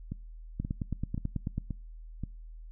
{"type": "two click trains", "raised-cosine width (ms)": 5, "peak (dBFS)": [-22, -19], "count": [5, 10], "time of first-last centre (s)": [[0.12, 2.236], [0.6, 1.58]], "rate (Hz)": [1.89, 9.18], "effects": ["noise-tail reverb RT60 0.4 s tail -25 dB re dry", "added 40 Hz sine -43 dBFS peak until 2.71 s"]}